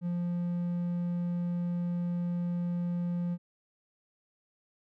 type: tone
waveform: triangle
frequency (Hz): 174.61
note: F3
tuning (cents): 0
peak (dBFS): -27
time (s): 0.01-3.38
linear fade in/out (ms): 50
effects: none